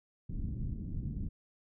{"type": "low-pass noise", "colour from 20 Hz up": "pink", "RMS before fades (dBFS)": -37, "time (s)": [0.29, 1.29], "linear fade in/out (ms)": 10, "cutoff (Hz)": 230, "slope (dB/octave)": 24, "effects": []}